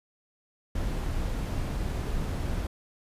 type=noise; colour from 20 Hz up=brown; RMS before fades=-30 dBFS; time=0.75-2.67 s; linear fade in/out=5 ms; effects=resampled to 32000 Hz